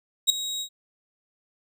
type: tone with ADSR envelope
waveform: 30% pulse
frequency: 3800 Hz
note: A#7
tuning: 33 cents sharp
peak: -10 dBFS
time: 0.27-0.69 s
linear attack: 29 ms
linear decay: 4 ms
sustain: -16 dB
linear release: 79 ms
effects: none